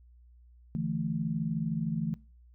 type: chord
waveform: sine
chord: D suspended second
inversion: none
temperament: equal with one note detuned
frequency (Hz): 146.83 / 166.34 / 220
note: D3 / E3 / A3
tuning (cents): 0 / +16 / 0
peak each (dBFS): -35 / -32 / -34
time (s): 0.75-2.14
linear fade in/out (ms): 0
effects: noise-tail reverb RT60 0.4 s tail -23 dB re dry + added 60 Hz sine -54 dBFS peak until 2.54 s